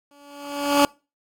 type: tone with exponential growth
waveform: 15% pulse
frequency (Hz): 286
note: D4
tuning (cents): -46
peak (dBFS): -6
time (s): 0.11-0.85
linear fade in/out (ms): 2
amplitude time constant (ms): 160
effects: noise-tail reverb RT60 0.3 s tail -25 dB re dry + AAC 64 kbps